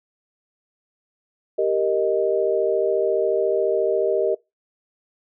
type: chord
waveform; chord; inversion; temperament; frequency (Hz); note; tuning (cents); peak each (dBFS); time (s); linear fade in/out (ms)
sine; Eb major; first; equal; 392 / 466.2 / 622.3; G4 / Bb4 / Eb5; 0 / 0 / 0; -22; 1.58-4.35; 10
effects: noise-tail reverb RT60 0.2 s tail -22 dB re dry